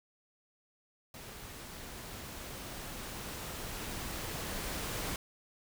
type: noise with level ramp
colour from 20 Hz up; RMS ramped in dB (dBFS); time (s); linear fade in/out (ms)
pink; -48 to -37; 1.14-5.16; 2
effects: none